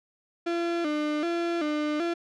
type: tone with vibrato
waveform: 35% pulse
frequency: 320 Hz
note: D#4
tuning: 49 cents sharp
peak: -24 dBFS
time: 0.46-2.14 s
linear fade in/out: 10 ms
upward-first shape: square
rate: 1.3 Hz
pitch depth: 110 cents each way
effects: low-pass 4000 Hz 12 dB/octave